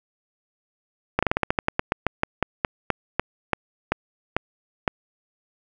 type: slowing click train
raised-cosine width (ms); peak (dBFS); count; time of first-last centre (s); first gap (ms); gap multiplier
0.5; -4; 21; 1.19-4.878; 36; 1.15
effects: none